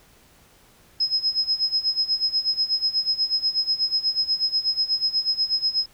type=tone with tremolo; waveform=sine; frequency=5120 Hz; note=D#8; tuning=49 cents sharp; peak=-17 dBFS; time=1-5.86 s; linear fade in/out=5 ms; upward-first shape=sine; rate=8.2 Hz; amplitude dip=85%; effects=pink hiss -55 dBFS RMS until 5.93 s